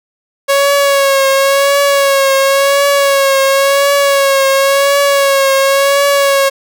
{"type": "tone with vibrato", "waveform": "sawtooth", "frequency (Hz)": 553, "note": "C#5", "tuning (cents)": -4, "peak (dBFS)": -4, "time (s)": [0.48, 6.5], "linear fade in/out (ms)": 20, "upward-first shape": "triangle", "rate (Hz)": 0.94, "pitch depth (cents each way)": 43, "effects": []}